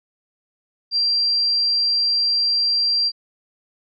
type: tone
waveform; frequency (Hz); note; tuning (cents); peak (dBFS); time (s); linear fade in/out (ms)
sine; 4730; D8; +12; -16; 0.91-3.12; 50
effects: none